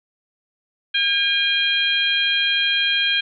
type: harmonic tone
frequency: 807 Hz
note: G#5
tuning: 50 cents flat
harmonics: 2 / 3 / 4 / 5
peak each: -23 / -23 / -19 / -29 dBFS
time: 0.94-3.21 s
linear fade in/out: 10 ms
effects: none